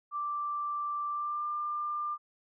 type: tone with pitch glide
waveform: sine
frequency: 1174.7 to 1194.5 Hz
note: D6 to D6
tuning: 0 to +29 cents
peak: -31 dBFS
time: 0.11-2.18 s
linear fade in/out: 50 ms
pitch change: +29 cents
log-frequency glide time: 1.1-1.45 s
effects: none